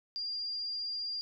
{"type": "tone", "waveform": "sine", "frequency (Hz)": 4795, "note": "D8", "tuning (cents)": 35, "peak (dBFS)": -34, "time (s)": [0.16, 1.21], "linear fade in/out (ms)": 0, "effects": []}